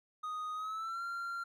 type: tone with pitch glide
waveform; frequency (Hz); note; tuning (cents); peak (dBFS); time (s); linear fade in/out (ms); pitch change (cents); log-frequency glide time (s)
triangle; 1244.5 to 1380.9; D#6 to F6; 0 to -20; -35; 0.23-1.44; 10; +180; 0.54-1.03
effects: none